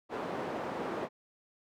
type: band-pass noise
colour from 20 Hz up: white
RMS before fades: -37 dBFS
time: 0.09-1.09 s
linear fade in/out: 50 ms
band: 190 to 760 Hz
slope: 12 dB/octave
effects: none